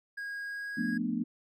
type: tone with pitch glide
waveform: triangle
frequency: 1638 to 1649.4 Hz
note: G#6 to G#6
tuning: -24 to -12 cents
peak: -34 dBFS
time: 0.17-0.98 s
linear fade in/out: 10 ms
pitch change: +12 cents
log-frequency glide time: 0.46-0.76 s
type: chord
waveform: sine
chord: B half-diminished seventh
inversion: second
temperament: just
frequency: 177.8 / 222.2 / 246.9 / 296.3 Hz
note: F3 / A3 / B3 / D4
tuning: +31 / +17 / 0 / +15 cents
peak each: -38 / -33 / -33 / -37 dBFS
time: 0.77-1.24 s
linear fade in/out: 10 ms
effects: none